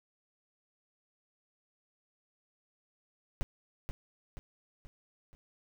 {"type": "noise with echo", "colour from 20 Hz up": "brown", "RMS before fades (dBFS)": -30, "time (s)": [3.41, 3.43], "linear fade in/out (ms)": 0, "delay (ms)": 480, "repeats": 4, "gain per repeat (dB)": -6, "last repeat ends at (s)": 5.35, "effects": []}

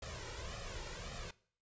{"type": "noise with flanger", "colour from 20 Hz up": "pink", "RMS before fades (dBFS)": -45, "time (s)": [0.02, 1.31], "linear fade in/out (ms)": 5, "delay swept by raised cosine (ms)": [1.6, 2.15], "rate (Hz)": 1.8, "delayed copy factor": 0.8, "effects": ["noise-tail reverb RT60 0.5 s tail -20 dB re dry", "resampled to 16000 Hz"]}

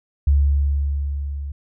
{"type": "tone with level ramp", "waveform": "sine", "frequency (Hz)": 70.8, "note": "C#2", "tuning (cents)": 37, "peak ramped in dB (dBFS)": [-11, -26], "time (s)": [0.27, 1.52], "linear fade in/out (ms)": 5, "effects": []}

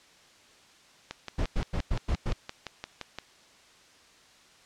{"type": "click train", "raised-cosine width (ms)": 0.2, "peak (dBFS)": -18, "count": 13, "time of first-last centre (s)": [1.11, 3.186], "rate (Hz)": 5.78}
{"type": "noise bursts", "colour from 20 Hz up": "brown", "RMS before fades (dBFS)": -27, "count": 6, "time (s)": [1.38, 2.332], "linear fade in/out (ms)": 10, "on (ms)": 77, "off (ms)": 98}
{"effects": ["white hiss -57 dBFS RMS until 4.65 s", "low-pass 6000 Hz 12 dB/octave"]}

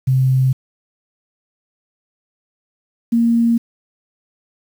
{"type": "tone pair in turn", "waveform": "sine", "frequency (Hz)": [130.81, 232.6], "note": ["C3", "A#3"], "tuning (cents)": [0, -4], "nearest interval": "minor seventh", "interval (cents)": 996, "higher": "second", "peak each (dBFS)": -11, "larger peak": "neither", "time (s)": [[0.07, 0.53], [3.12, 3.58]], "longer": "neither", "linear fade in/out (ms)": 10, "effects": ["7-bit"]}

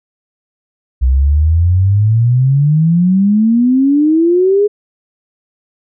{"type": "exponential sweep", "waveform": "sine", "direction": "up", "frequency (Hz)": [62, 421], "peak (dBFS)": -7, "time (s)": [1.01, 4.68], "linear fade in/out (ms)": 20, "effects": []}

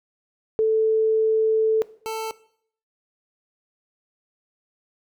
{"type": "tone pair in turn", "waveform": ["sine", "25% pulse"], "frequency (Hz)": [440, 443.1], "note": ["A4", "A4"], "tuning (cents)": [0, 12], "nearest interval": "unison", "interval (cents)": 12, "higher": "second", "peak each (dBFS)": [-16, -23], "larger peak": "first", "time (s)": [[0.59, 1.82], [2.06, 2.31]], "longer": "first", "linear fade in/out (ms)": 0, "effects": ["noise-tail reverb RT60 0.6 s tail -18 dB re dry"]}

